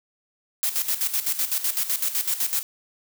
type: noise with tremolo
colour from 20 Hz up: blue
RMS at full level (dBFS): -23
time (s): 0.63-2.63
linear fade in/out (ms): 0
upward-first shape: square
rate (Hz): 7.9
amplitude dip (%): 70
effects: none